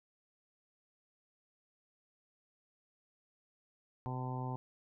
harmonic tone, 127.5 Hz, C3, 44 cents flat, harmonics 1 / 2 / 3 / 4 / 5 / 6 / 7 / 8, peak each -38 / -45 / -49 / -52 / -54 / -48 / -45 / -50 dBFS, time 4.06-4.56 s, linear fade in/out 0 ms, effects none

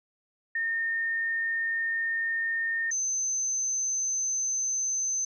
sine tone pair in turn, 1826 / 6179 Hz, A#6 / G8, -36 / -26 cents, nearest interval octave + major sixth, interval 2110 cents, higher second, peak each -26 dBFS, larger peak neither, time 0.55-2.91 / 2.91-5.25 s, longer first, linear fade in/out 5 ms, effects none

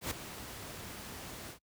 pink noise with ADSR envelope, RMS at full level -33 dBFS, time 0.01-1.59 s, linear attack 100 ms, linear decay 6 ms, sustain -12 dB, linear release 98 ms, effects noise-tail reverb RT60 0.1 s tail -26 dB re dry + high-pass 60 Hz 12 dB/octave

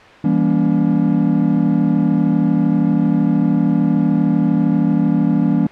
triangle chord, E diminished seventh, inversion none, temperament just, 164.81 / 197.78 / 237.3 / 284.8 Hz, E3 / G3 / Bb3 / Db4, 0 / +16 / +31 / +47 cents, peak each -16 dBFS, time 0.24-5.67 s, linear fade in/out 5 ms, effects white hiss -40 dBFS RMS until 5.71 s + low-pass 2000 Hz 12 dB/octave

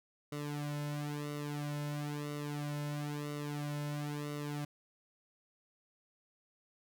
sawtooth tone with flanger, 146.83 Hz, D3, in tune, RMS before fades -39 dBFS, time 0.32-4.65 s, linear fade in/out 5 ms, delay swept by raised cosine 1.2 to 2.6 ms, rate 1 Hz, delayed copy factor -0.9, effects none

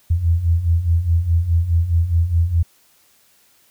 sine beating tone pair, 81.1 / 85.9 Hz, E2 / F2, -28 / -28 cents, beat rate 4.8 Hz, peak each -20 / -15 dBFS, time 0.1-2.63 s, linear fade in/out 10 ms, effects white hiss -56 dBFS RMS until 3.7 s

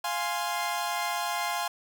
sawtooth chord, F minor, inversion none, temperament equal, 698.5 / 830.6 / 1046.5 Hz, F5 / Ab5 / C6, 0 / 0 / 0 cents, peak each -29 dBFS, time 0.04-1.68 s, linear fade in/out 5 ms, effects none

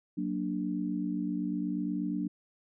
sine chord, Gb augmented, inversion none, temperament equal, 185 / 233.1 / 293.7 Hz, Gb3 / Bb3 / D4, 0 / 0 / 0 cents, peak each -34 / -36 / -33 dBFS, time 0.17-2.28 s, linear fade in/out 10 ms, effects none

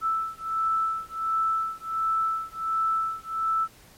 sine beating tone pair, 1318.5 / 1319.9 Hz, E6 / E6, 0 / +2 cents, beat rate 1.4 Hz, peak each -27 dBFS, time 0.01-3.68 s, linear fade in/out 50 ms, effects pink hiss -53 dBFS RMS until 3.97 s + MP3 64 kbps

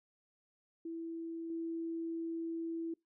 sine tone with level steps, 330.4 Hz, E4, 4 cents sharp, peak -39 / -36 dBFS, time 0.85-2.94 s, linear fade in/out 5 ms, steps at 1.5 s, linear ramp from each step 2 ms, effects noise-tail reverb RT60 0.2 s tail -26 dB re dry

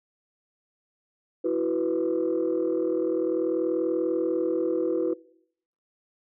sine chord, E suspended second, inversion none, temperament equal, 329.6 / 370 / 493.9 Hz, E4 / F#4 / B4, 0 / 0 / 0 cents, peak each -26 dBFS, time 1.44-5.14 s, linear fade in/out 10 ms, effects noise-tail reverb RT60 0.7 s tail -22 dB re dry + tanh soft clip ceiling -17 dBFS

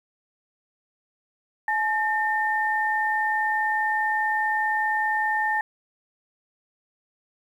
sine tone pair together, 854.8 / 1810 Hz, G#5 / A6, +50 / +48 cents, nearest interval octave + minor second, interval 1298 cents, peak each -24 dBFS, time 1.68-5.61 s, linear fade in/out 2 ms, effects 9-bit

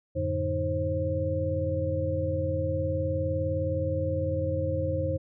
sine tone cluster, 88 / 107.6 / 146.5 / 314.3 / 532 Hz, F2 / A2 / D3 / D#4 / C5, +14 / -38 / -4 / +18 / +29 cents, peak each -30 / -36 / -35 / -35 / -29 dBFS, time 0.15-5.18 s, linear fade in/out 20 ms, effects none

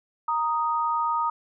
sine tone pair together, 932.3 / 1244.5 Hz, A#5 / D#6, 0 / 0 cents, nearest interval perfect fourth, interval 500 cents, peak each -25 dBFS, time 0.28-1.3 s, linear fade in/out 5 ms, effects none

